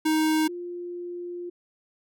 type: tone pair in turn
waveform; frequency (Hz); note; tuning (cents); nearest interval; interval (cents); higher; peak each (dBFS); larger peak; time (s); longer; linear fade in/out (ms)
square / sine; 312.9 / 351.2; D#4 / F4; +10 / +10; major second; 200; second; -21 / -32; first; 0.05-0.48 / 0.48-1.5; second; 10
effects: none